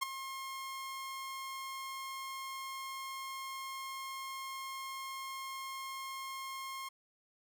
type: tone with ADSR envelope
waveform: sawtooth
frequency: 1071 Hz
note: C6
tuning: 40 cents sharp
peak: -25 dBFS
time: 0.01-6.89 s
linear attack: 18 ms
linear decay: 10 ms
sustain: -12 dB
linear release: 9 ms
effects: none